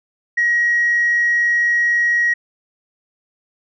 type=tone; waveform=sine; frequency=1898 Hz; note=A#6; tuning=31 cents sharp; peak=-12 dBFS; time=0.37-2.34 s; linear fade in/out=10 ms; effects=tanh soft clip ceiling -9 dBFS